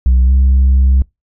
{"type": "tone with pitch glide", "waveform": "sine", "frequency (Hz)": [62.9, 65.76], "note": ["B1", "C2"], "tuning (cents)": [32, 9], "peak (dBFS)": -4, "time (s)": [0.06, 1.02], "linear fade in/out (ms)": 0, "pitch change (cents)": 77, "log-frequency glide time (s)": [0.25, 0.31], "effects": ["noise-tail reverb RT60 0.2 s tail -26 dB re dry", "tanh soft clip ceiling -5 dBFS"]}